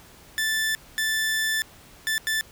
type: tone bursts at uneven times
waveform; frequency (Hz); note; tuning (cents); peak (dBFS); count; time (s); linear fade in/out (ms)
sawtooth; 1760; A6; 0; -19; 4; 0.38-0.75 / 0.98-1.62 / 2.07-2.18 / 2.27-2.41; 0
effects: pink hiss -50 dBFS RMS until 2.51 s